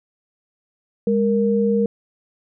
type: tone pair together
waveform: sine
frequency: 204.3 / 466.2 Hz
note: G#3 / A#4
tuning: -28 / 0 cents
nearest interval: octave + major second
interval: 1428 cents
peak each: -18 dBFS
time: 1.07-1.86 s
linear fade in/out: 2 ms
effects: none